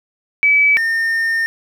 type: tone pair in turn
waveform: sine / triangle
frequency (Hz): 2293 / 1820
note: D7 / A#6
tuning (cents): -42 / -42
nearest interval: major third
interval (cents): 400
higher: first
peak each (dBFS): -9 / -13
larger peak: first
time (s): 0.43-0.77 / 0.77-1.46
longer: second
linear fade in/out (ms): 0
effects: 8-bit